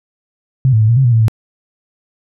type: tone with pitch steps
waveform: sine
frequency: 131.3 / 110 / 108.6 / 117 / 134.1 / 120.7 / 113 / 110.5 Hz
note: C3 / A2 / A2 / A#2 / C3 / B2 / A2 / A2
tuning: +6 / 0 / -22 / +7 / +43 / -39 / +47 / +8 cents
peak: -7 dBFS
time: 0.65-1.282 s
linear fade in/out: 0 ms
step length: 79 ms
effects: none